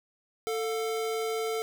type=tone pair together; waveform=square; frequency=444 / 711.4 Hz; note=A4 / F5; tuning=+16 / +32 cents; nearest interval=minor sixth; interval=816 cents; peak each=-30 / -38 dBFS; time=0.47-1.62 s; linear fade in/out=0 ms; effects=none